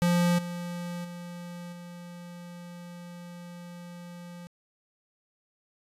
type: tone with level steps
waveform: square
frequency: 174.61 Hz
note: F3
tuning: in tune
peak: -22 / -34 / -39 / -42 dBFS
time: 0.02-4.47 s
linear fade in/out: 0 ms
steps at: 0.38 / 1.04 / 1.72 s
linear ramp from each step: 10 ms
effects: resampled to 32000 Hz